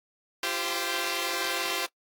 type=chord; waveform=5% pulse; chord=F suspended second; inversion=none; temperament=equal with one note detuned; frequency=343.2 / 392 / 523.3 Hz; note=F4 / G4 / C5; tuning=-30 / 0 / 0 cents; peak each=-21 dBFS; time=0.43-1.86 s; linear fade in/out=2 ms; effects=noise-tail reverb RT60 0.1 s tail -24 dB re dry + AAC 64 kbps